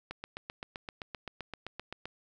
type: click train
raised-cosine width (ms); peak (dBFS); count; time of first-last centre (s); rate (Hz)
0.3; -23; 16; 0.11-2.056; 7.71
effects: none